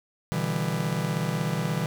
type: chord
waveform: 45% pulse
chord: E minor seventh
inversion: second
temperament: just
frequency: 123.61 / 148.33 / 164.81 / 197.78 Hz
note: B2 / D3 / E3 / G3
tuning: +2 / +18 / 0 / +16 cents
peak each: -33 / -31 / -29 / -33 dBFS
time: 0.32-1.86 s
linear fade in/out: 0 ms
effects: none